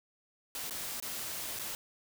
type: noise with dropouts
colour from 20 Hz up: white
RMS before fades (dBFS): -39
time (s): 0.55-1.75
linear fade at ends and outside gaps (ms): 1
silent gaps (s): 0.697-0.708 / 1.001-1.024 / 1.589-1.595
effects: none